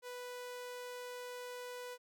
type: tone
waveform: sawtooth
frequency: 493.9 Hz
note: B4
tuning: in tune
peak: -40 dBFS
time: 0.02-1.98 s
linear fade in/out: 50 ms
effects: none